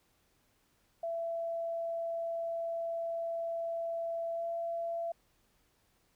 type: tone with pitch glide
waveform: sine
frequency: 669 to 674.4 Hz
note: E5 to E5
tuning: +25 to +39 cents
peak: -33 dBFS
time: 1.03-5.12 s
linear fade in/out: 5 ms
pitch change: +14 cents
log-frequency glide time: 4.34-4.43 s
effects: pink hiss -72 dBFS RMS until 6.15 s